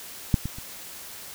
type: clicks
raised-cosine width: 5 ms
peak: -6 / -17 / -26 dBFS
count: 3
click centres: 0.342 / 0.456 / 0.585 s
effects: white hiss -41 dBFS RMS until 1.34 s